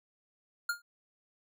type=tone with exponential decay; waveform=square; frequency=1412 Hz; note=F6; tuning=19 cents sharp; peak=-27 dBFS; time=0.69-0.82 s; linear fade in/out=5 ms; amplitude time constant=28 ms; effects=none